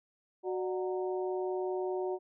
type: harmonic tone with a mistuned harmonic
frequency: 185 Hz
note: F#3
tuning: in tune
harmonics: 2 / 3 / 4 / 5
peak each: -32 / -41 / -41 / -45 dBFS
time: 0.43-2.19 s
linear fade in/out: 50 ms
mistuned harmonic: 3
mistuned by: +120 cents
effects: none